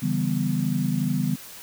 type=chord; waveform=sine; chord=C# half-diminished seventh; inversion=none; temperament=equal with one note detuned; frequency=141.91 / 164.81 / 196 / 246.9 Hz; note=C#3 / E3 / G3 / B3; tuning=+41 / 0 / 0 / 0 cents; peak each=-27 dBFS; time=0.02-1.36 s; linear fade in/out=10 ms; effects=white hiss -42 dBFS RMS until 1.62 s